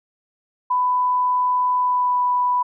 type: tone with pitch glide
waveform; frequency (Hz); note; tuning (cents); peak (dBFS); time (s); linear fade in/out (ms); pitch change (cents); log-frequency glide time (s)
sine; 997 to 989; B5 to B5; +16 to +2; -16; 0.7-2.63; 10; -14; 1.78-2.21
effects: none